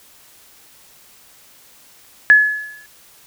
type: tone with exponential decay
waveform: sine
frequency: 1705 Hz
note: G#6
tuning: 45 cents sharp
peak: -3 dBFS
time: 2.3-2.86 s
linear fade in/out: 0 ms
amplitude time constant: 120 ms
effects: white hiss -48 dBFS RMS until 3.26 s